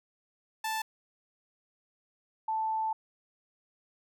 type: tone pair in turn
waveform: sawtooth / sine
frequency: 880 / 880 Hz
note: A5 / A5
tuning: 0 / 0 cents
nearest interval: unison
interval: 0 cents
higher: neither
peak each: -27 / -28 dBFS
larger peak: first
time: 0.64-0.82 / 2.48-2.93 s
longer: second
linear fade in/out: 5 ms
effects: none